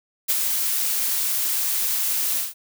blue noise with ADSR envelope, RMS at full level -19 dBFS, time 0.28-2.54 s, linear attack 21 ms, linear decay 41 ms, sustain -4 dB, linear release 160 ms, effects none

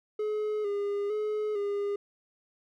triangle tone with vibrato, 415.3 Hz, G#4, in tune, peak -26 dBFS, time 0.19-1.96 s, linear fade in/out 5 ms, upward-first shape square, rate 1.1 Hz, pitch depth 40 cents each way, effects none

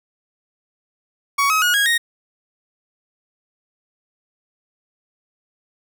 30% pulse tone with pitch steps, 1122 / 1274 / 1446.7 / 1642.7 / 1865.3 Hz, C#6 / D#6 / F#6 / G#6 / A#6, +21 / +41 / -39 / -19 / +1 cents, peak -12 dBFS, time 1.38-1.98 s, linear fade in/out 10 ms, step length 120 ms, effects none

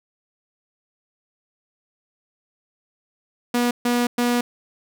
sawtooth tone bursts at uneven times, 242 Hz, B3, 35 cents flat, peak -14 dBFS, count 3, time 3.54-3.71 / 3.85-4.07 / 4.18-4.41 s, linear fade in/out 5 ms, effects none

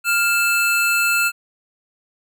square tone pair together, 1400 / 2643 Hz, F6 / E7, +4 / +4 cents, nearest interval major seventh, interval 1100 cents, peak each -19 dBFS, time 0.04-1.32 s, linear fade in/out 50 ms, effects none

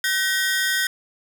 sawtooth ring-modulated tone, 1707 Hz, G#6, 47 cents sharp, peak -13 dBFS, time 0.04-0.87 s, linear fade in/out 2 ms, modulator 181 Hz, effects none

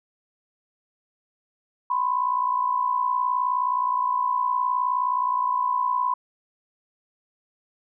sine tone pair together, 996.7 / 1056 Hz, B5 / C6, +16 / +16 cents, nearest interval minor second, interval 100 cents, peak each -22 / -26 dBFS, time 1.9-6.14 s, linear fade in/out 5 ms, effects none

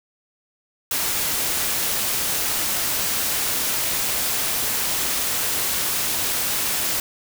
white noise, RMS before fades -23 dBFS, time 0.91-7 s, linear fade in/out 2 ms, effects none

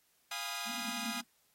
10% pulse chord, F half-diminished seventh, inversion none, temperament equal with one note detuned, 698.5 / 818.7 / 987.8 / 1244.5 Hz, F5 / Ab5 / Cb6 / Eb6, 0 / -25 / 0 / 0 cents, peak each -35 / -34 / -37 / -33 dBFS, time 0.31-1.21 s, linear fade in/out 5 ms
white band-pass noise, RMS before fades -44 dBFS, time 0.65-1.24 s, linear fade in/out 50 ms, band 210 to 250 Hz, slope 96 dB/octave
effects white hiss -72 dBFS RMS until 1.54 s + AAC 48 kbps

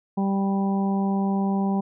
harmonic tone, 196 Hz, G3, in tune, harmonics 1 / 2 / 3 / 4 / 5, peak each -21 / -32 / -38 / -31 / -36 dBFS, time 0.17-1.81 s, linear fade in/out 10 ms, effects none

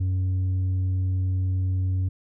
sine tone with tanh clipping, 93 Hz, F#2, 9 cents sharp, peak -22 dBFS, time 0-2.09 s, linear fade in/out 10 ms, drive 3 dB, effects none

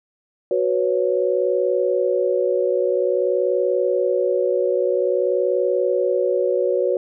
sine chord, F# suspended fourth, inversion none, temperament equal, 370 / 493.9 / 554.4 Hz, F#4 / B4 / C#5, 0 / 0 / 0 cents, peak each -21 dBFS, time 0.51-6.97 s, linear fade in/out 2 ms, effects none

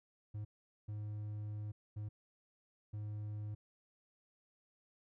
triangle tone bursts at uneven times, 105.3 Hz, G#2, 24 cents sharp, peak -38 dBFS, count 4, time 0.34-0.45 / 0.88-1.72 / 1.96-2.09 / 2.93-3.55 s, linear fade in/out 10 ms, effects none

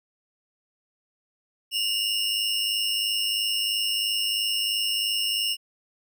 square tone cluster, 2780 / 2883 / 5340 Hz, F7 / F#7 / E8, -9 / -46 / +22 cents, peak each -31 / -27 / -29 dBFS, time 1.71-5.57 s, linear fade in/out 50 ms, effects none

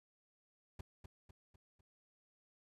brown noise with echo, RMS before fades -45 dBFS, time 0.79-0.81 s, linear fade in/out 5 ms, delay 250 ms, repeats 4, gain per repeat -6 dB, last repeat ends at 1.81 s, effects resampled to 32000 Hz

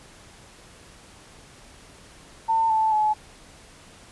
sine tone with pitch steps, 899 / 878 / 855 Hz, A5 / A5 / A5, +37 / -4 / -50 cents, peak -18 dBFS, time 2.48-3.14 s, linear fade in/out 20 ms, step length 220 ms, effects pink hiss -49 dBFS RMS until 4.11 s + resampled to 24000 Hz

